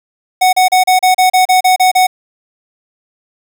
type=tone bursts; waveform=square; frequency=741 Hz; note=F#5; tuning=2 cents sharp; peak=-7 dBFS; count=11; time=0.41-2.07 s; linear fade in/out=10 ms; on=120 ms; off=34 ms; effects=7-bit